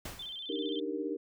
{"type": "noise with exponential decay", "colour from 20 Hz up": "pink", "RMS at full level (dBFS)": -39, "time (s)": [0.05, 0.49], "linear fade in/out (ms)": 5, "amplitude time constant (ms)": 94}
{"type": "tone with vibrato", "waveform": "sine", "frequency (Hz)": 3322, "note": "G#7", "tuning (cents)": 0, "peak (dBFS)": -39, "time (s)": [0.19, 0.8], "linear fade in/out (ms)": 5, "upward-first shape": "square", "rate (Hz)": 15, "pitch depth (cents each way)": 95}
{"type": "chord", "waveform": "sine", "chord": "Eb major seventh", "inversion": "third", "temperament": "equal", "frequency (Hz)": [293.7, 311.1, 392, 466.2], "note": ["D4", "Eb4", "G4", "Bb4"], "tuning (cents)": [0, 0, 0, 0], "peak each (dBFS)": -38, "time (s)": [0.49, 1.17], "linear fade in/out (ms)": 10}
{"effects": []}